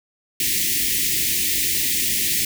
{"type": "band-stop noise", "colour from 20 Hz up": "white", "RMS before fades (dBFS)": -21, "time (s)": [0.4, 2.45], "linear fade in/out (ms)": 2, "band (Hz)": [400, 1800], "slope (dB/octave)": 96, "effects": []}